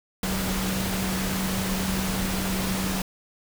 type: tone in noise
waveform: sine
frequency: 189.5 Hz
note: F#3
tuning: 42 cents sharp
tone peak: -27 dBFS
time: 0.23-3.02 s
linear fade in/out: 2 ms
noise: pink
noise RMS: -29 dBFS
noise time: 0.23-3.02 s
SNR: -1 dB
effects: none